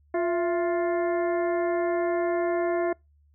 harmonic tone with a mistuned harmonic, 350.7 Hz, F4, 7 cents sharp, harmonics 1 / 2 / 3 / 4 / 5 / 6, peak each -25 / -27 / -37 / -41 / -39 / -43 dBFS, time 0.14-2.93 s, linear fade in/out 5 ms, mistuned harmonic 2, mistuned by -76 cents, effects noise-tail reverb RT60 0.2 s tail -26 dB re dry + added 73 Hz sine -58 dBFS peak until 3.34 s

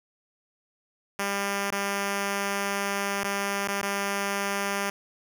5% pulse tone with dropouts, 199.5 Hz, G3, 31 cents sharp, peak -15 dBFS, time 1.19-4.9 s, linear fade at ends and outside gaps 2 ms, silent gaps 1.705-1.723 / 3.235-3.244 / 3.675-3.685 / 3.816-3.828 s, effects none

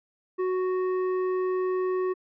sine tone with hard clipping, 370 Hz, F#4, in tune, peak -26 dBFS, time 0.38-2.14 s, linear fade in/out 20 ms, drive 10 dB, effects low-pass 2000 Hz 12 dB/octave

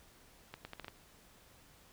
accelerating click train, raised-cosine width 0.3 ms, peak -28 dBFS, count 6, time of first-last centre 0.54-0.882 s, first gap 110 ms, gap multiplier 0.76, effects pink hiss -62 dBFS RMS until 1.92 s

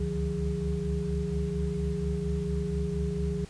sine tone cluster, 69 / 73.3 / 151 / 176.6 / 410.3 Hz, C#2 / D2 / D3 / F3 / G#4, -7 / -3 / +48 / +20 / -21 cents, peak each -33 / -36 / -34 / -32 / -34 dBFS, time 0-3.45 s, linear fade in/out 5 ms, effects pink hiss -51 dBFS RMS until 3.49 s + resampled to 22050 Hz

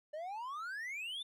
triangle exponential sweep, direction up, 587.3 to 3629 Hz, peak -38 dBFS, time 0.13-1.23 s, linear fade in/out 10 ms, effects none

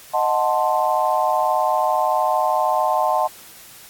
sine chord, D# diminished seventh, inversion none, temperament equal with one note detuned, 622.3 / 735.3 / 880 / 1046.5 Hz, D#5 / F#5 / A5 / C6, 0 / -11 / 0 / 0 cents, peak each -22 / -21 / -21 / -23 dBFS, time 0.13-3.28 s, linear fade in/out 20 ms, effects white hiss -43 dBFS RMS until 3.89 s + AAC 64 kbps

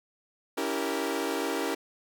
sawtooth chord, C# diminished seventh, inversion none, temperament equal with one note detuned, 282.7 / 329.6 / 392 / 466.2 Hz, C#4 / E4 / G4 / Bb4, +34 / 0 / 0 / 0 cents, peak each -30 dBFS, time 0.57-1.75 s, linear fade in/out 10 ms, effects none

